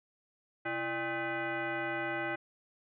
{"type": "tone with frequency modulation", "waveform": "sine", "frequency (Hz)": 597, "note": "D5", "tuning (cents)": 28, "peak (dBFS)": -32, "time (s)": [0.65, 2.36], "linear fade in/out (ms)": 10, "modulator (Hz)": 467, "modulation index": 3.5, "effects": []}